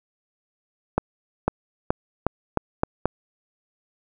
accelerating click train, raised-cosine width 1 ms, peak -5 dBFS, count 7, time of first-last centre 0.98-3.056 s, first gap 500 ms, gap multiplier 0.85, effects none

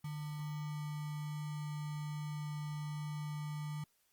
sine tone with sample-and-hold, 150.2 Hz, D3, 39 cents sharp, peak -38 dBFS, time 0.04-3.84 s, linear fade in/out 5 ms, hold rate 1050 Hz, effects white hiss -75 dBFS RMS until 4.12 s + Opus 24 kbps

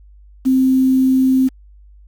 sine tone with quantisation, 261.6 Hz, C4, in tune, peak -10 dBFS, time 0.45-1.49 s, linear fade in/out 20 ms, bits 6, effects added 50 Hz sine -41 dBFS peak until 2.07 s

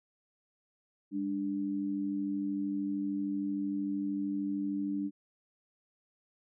sine tone pair together, 200.8 / 293.9 Hz, G3 / D4, +42 / +1 cents, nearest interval perfect fifth, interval 659 cents, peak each -36 / -32 dBFS, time 1.11-5.11 s, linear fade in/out 50 ms, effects none

